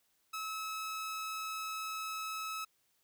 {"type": "tone", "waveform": "sawtooth", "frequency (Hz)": 1294, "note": "E6", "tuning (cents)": -32, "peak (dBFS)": -34, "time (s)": [0.33, 2.65], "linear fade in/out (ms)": 10, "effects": ["white hiss -75 dBFS RMS until 3.03 s"]}